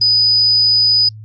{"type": "tone", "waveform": "sine", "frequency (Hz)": 4978, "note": "D#8", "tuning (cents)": 0, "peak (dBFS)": -9, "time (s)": [0.01, 1.09], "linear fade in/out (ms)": 5, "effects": ["added 108 Hz sine -31 dBFS peak until 1.24 s", "Opus 32 kbps"]}